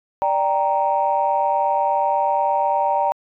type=chord; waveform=sine; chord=G minor; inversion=second; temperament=equal; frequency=587.3 / 784 / 932.3 Hz; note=D5 / G5 / Bb5; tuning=0 / 0 / 0 cents; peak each=-22 / -20 / -19 dBFS; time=0.22-3.12 s; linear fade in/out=0 ms; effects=tanh soft clip ceiling -8 dBFS